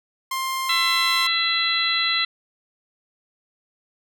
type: tone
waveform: sawtooth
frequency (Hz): 1055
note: C6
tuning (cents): +14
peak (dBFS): -20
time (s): 0.31-1.27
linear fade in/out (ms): 5
type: harmonic tone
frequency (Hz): 670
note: E5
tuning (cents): +28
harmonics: 2 / 3 / 4 / 5 / 6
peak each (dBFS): -28 / -25 / -28 / -28 / -22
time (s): 0.69-2.25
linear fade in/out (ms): 5
effects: none

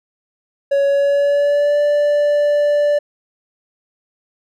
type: tone with pitch glide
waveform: triangle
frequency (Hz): 559 to 585.4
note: C#5 to D5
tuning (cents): +14 to -6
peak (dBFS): -10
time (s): 0.71-2.99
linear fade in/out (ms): 10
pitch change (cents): +80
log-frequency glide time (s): 0.86-1.8
effects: none

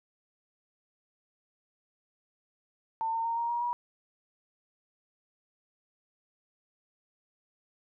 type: tone with pitch steps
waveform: sine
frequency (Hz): 898 / 910.5 / 923.2 / 936.1 / 949.2 / 962.5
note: A5 / A#5 / A#5 / A#5 / A#5 / B5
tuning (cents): +35 / -41 / -17 / +7 / +31 / -45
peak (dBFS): -28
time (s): 3.01-3.73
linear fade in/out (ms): 0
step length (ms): 120
effects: none

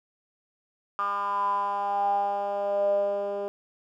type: tone with band-pass filter sweep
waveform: 10% pulse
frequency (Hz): 201.4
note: G3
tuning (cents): +47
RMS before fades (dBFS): -27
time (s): 0.99-3.48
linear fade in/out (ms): 0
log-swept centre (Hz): 1200 to 490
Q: 9
effects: none

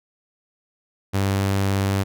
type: tone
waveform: sawtooth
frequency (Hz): 98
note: G2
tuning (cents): 0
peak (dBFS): -15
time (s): 1.13-2.04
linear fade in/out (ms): 20
effects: none

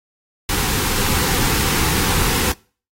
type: band-stop noise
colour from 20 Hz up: pink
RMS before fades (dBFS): -19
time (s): 0.49-2.52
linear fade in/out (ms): 2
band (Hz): 530 to 740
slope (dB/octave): 96
effects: noise-tail reverb RT60 0.4 s tail -24 dB re dry + AAC 48 kbps

